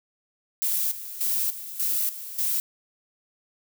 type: noise with tremolo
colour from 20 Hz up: violet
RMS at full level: -25 dBFS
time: 0.62-2.6 s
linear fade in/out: 0 ms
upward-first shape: square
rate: 1.7 Hz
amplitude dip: 75%
effects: none